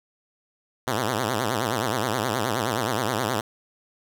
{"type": "tone with vibrato", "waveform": "5% pulse", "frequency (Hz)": 116.54, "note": "A#2", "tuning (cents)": 0, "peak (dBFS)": -12, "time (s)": [0.87, 3.41], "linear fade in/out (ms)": 5, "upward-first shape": "triangle", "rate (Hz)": 9.5, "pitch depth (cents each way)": 270, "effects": []}